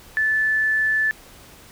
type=tone; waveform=sine; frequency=1747 Hz; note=A6; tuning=13 cents flat; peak=-17 dBFS; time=0.17-1.11 s; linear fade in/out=0 ms; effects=pink hiss -46 dBFS RMS until 1.71 s